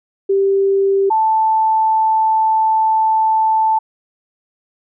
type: tone pair in turn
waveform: sine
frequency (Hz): 392 / 880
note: G4 / A5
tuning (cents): 0 / 0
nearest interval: octave + major second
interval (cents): 1400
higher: second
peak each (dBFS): -11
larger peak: neither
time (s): 0.29-1.1 / 1.1-3.79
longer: second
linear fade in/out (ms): 10
effects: none